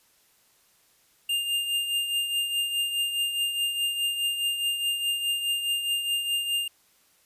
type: tone with tremolo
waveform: square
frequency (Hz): 2806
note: F7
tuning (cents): +8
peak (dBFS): -23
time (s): 1.29-6.68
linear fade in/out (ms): 5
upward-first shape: triangle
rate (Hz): 4.8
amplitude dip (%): 60
effects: white hiss -63 dBFS RMS until 7.25 s + resampled to 32000 Hz